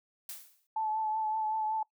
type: noise with exponential decay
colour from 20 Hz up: blue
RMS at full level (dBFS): -39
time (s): 0.29-0.67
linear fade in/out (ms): 2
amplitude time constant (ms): 81
type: tone with vibrato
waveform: sine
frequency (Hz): 870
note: A5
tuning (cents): -20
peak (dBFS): -29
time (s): 0.76-1.83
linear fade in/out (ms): 5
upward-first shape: triangle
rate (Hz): 5.3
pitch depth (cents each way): 30
effects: noise-tail reverb RT60 0.1 s tail -22 dB re dry